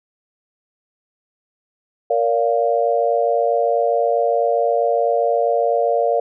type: chord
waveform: sine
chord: Bb major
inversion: none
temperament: equal with one note detuned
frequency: 466.2 / 573.9 / 698.5 Hz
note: Bb4 / D5 / F5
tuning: 0 / -40 / 0 cents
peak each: -19 dBFS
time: 2.1-6.2 s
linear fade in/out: 5 ms
effects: none